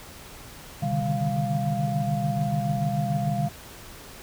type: tone cluster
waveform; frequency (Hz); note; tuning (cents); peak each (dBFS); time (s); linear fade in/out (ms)
sine; 127.9 / 145.4 / 152.3 / 198.7 / 696; C3 / D3 / D#3 / G3 / F5; -39 / -17 / -37 / +24 / -6; -29; 0.82-3.49; 10
effects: tanh soft clip ceiling -12 dBFS + pink hiss -44 dBFS RMS until 4.22 s